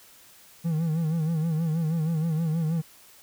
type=tone with vibrato; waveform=triangle; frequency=161.2 Hz; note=E3; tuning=38 cents flat; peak=-21 dBFS; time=0.64-2.82 s; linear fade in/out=20 ms; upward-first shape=sine; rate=6.3 Hz; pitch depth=84 cents each way; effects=white hiss -53 dBFS RMS until 3.22 s